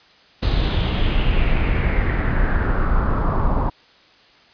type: noise with low-pass filter sweep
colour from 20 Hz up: brown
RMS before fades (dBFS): -18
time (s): 0.42-3.7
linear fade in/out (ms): 10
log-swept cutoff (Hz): 4100 to 980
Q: 3.6
effects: white hiss -51 dBFS RMS until 4.53 s + resampled to 11025 Hz